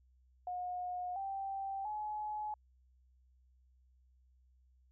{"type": "tone with pitch steps", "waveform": "sine", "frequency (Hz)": [721, 781.7, 847.6], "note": ["F#5", "G5", "G#5"], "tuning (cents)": [-45, -5, 35], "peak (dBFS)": -37, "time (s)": [0.47, 2.54], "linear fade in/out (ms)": 2, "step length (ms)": 690, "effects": ["added 63 Hz sine -65 dBFS peak until 4.91 s"]}